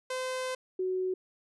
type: tone pair in turn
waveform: sawtooth / sine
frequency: 514 / 371.5 Hz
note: C5 / F#4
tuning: -31 / +7 cents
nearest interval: tritone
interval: 562 cents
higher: first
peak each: -28 / -28 dBFS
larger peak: neither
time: 0.1-0.55 / 0.79-1.14 s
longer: first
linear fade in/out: 5 ms
effects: resampled to 24000 Hz